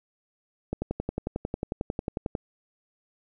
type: click train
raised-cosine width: 2 ms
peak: -15 dBFS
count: 19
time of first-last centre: 0.73-2.352 s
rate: 11.1 Hz
effects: none